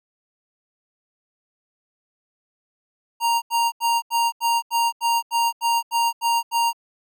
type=tone bursts; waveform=square; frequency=932.3 Hz; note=A#5; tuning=in tune; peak=-18 dBFS; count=12; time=3.2-6.731 s; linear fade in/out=50 ms; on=220 ms; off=81 ms; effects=none